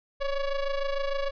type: ring-modulated tone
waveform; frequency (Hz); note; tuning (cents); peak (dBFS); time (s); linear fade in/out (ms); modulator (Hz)
square; 282.3; C#4; +32; -24; 0.2-1.31; 20; 269
effects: resampled to 11025 Hz